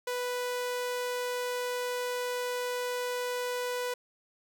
sawtooth tone, 493.9 Hz, B4, in tune, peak -27 dBFS, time 0.07-3.94 s, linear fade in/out 5 ms, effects none

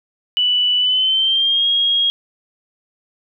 sine tone with pitch glide, 2968 to 3274 Hz, F#7 to G#7, +5 to -25 cents, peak -13 dBFS, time 0.37-2.1 s, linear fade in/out 0 ms, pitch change +170 cents, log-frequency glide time 0.78-1.67 s, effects none

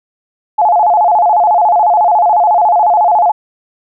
sine tone with vibrato, 775 Hz, G5, 20 cents flat, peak -6 dBFS, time 0.58-3.32 s, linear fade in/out 10 ms, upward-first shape square, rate 14 Hz, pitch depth 170 cents each way, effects none

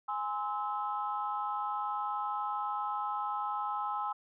sine chord, Ab augmented, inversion none, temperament just, 830.6 / 1038.3 / 1297.8 Hz, Ab5 / C6 / E6, 0 / -14 / -27 cents, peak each -35 / -37 / -36 dBFS, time 0.08-4.13 s, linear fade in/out 10 ms, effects tanh soft clip ceiling -22 dBFS

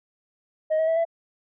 sine tone with pitch steps, 626 / 639.2 / 652.6 / 666.3 Hz, D#5 / D#5 / E5 / E5, +10 / +47 / -18 / +18 cents, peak -17 dBFS, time 0.7-1.052 s, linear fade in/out 20 ms, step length 88 ms, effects tanh soft clip ceiling -18 dBFS

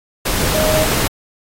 sine tone in noise, 622.3 Hz, D#5, in tune, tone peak -16 dBFS, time 0.54-0.85 s, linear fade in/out 10 ms, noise pink, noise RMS -18 dBFS, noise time 0.25-1.08 s, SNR -1 dB, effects AAC 48 kbps

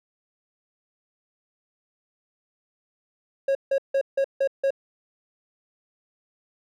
triangle tone bursts, 546 Hz, C#5, 26 cents flat, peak -17 dBFS, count 6, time 3.48-4.706 s, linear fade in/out 5 ms, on 71 ms, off 160 ms, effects none

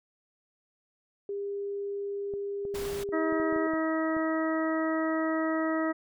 sine tone, 401.9 Hz, G4, 43 cents sharp, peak -31 dBFS, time 1.29-3.67 s, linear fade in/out 2 ms
clicks, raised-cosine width 2 ms, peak -30 dBFS, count 12, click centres 2.338 / 2.652 / 2.742 / 2.824 / 2.93 / 3.09 / 3.325 / 3.4 / 3.526 / 3.562 / 3.736 / 4.167 s
pink noise, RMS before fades -40 dBFS, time 2.74-3.04 s, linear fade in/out 10 ms
harmonic tone, 319.3 Hz, D#4, 45 cents sharp, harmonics 1 / 2 / 3 / 4 / 5 / 6, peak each -28 / -32 / -41 / -35 / -44 / -37 dBFS, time 3.12-5.93 s, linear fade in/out 20 ms
effects none

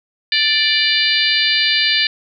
harmonic tone with a mistuned harmonic, 587.3 Hz, D5, in tune, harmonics 3 / 4 / 5 / 6 / 7 / 8, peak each -20 / -20 / -20 / -20 / -20 / -20 dBFS, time 0.32-2.07 s, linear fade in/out 2 ms, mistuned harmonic 6, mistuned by +38 cents, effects none

